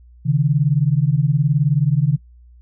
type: beating tone pair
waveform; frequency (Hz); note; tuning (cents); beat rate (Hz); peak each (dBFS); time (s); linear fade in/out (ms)
sine; 135.9 / 154.9; C#3 / D#3; -34 / -7; 19; -16; 0.25-2.17; 20
effects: noise-tail reverb RT60 0.1 s tail -20 dB re dry + added 60 Hz sine -43 dBFS peak until 2.61 s